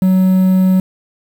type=tone with quantisation; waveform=triangle; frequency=187 Hz; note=F#3; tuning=19 cents sharp; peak=-6 dBFS; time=0.02-0.8 s; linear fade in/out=2 ms; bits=6; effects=none